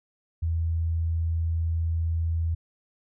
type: tone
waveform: sine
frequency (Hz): 82.41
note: E2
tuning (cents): 0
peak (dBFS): -23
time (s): 0.42-2.55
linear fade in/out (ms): 10
effects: none